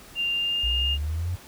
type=tone with pitch glide; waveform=sine; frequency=2791 to 2823 Hz; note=F7 to F7; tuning=-2 to +18 cents; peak=-23 dBFS; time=0.15-0.98 s; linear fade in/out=50 ms; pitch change=+20 cents; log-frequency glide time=0.3-0.72 s
type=exponential sweep; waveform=sine; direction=up; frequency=58 to 92.2 Hz; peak=-25 dBFS; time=0.63-1.36 s; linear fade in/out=10 ms
effects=pink hiss -47 dBFS RMS until 1.47 s